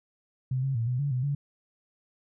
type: tone with pitch steps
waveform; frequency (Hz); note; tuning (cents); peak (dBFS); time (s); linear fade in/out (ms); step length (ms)
sine; 129.3 / 135.1 / 114.8 / 125 / 142.7 / 126.2 / 142.4; C3 / C#3 / A#2 / B2 / D3 / B2 / C#3; -20 / -44 / -26 / +21 / -49 / +38 / +47; -25; 0.51-1.35; 5; 120
effects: none